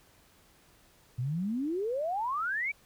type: exponential sweep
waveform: sine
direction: up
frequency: 116.54 to 2358 Hz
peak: -29 dBFS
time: 1.18-2.72 s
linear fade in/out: 10 ms
effects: pink hiss -62 dBFS RMS until 2.85 s